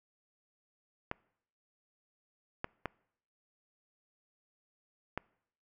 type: clicks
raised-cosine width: 0.5 ms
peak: -19 dBFS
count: 4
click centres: 1.114 / 2.644 / 2.857 / 5.176 s
effects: noise-tail reverb RT60 0.7 s tail -25 dB re dry